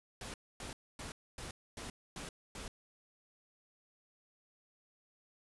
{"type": "noise bursts", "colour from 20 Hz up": "pink", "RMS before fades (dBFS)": -45, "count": 7, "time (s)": [0.21, 2.68], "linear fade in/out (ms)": 2, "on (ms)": 130, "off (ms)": 260, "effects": ["resampled to 24000 Hz"]}